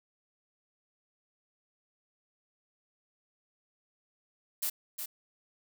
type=noise with echo; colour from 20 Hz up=blue; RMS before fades=-32 dBFS; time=4.62-4.7 s; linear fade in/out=10 ms; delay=360 ms; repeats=1; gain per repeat=-6 dB; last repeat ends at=5.06 s; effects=none